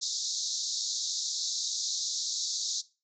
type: band-pass noise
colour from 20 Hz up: white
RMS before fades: -33 dBFS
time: 0.01-2.82 s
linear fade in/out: 20 ms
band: 3700 to 7000 Hz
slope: 96 dB/octave
effects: noise-tail reverb RT60 0.3 s tail -19 dB re dry